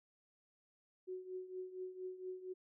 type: tone with tremolo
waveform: sine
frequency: 370 Hz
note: F#4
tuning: in tune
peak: -40 dBFS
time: 1.07-2.54 s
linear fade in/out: 20 ms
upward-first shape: triangle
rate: 4.3 Hz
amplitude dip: 80%
effects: none